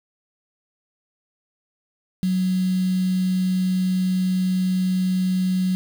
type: tone with quantisation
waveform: sine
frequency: 185 Hz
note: F#3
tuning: in tune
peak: -18 dBFS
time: 2.23-5.75 s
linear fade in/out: 0 ms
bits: 6
effects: none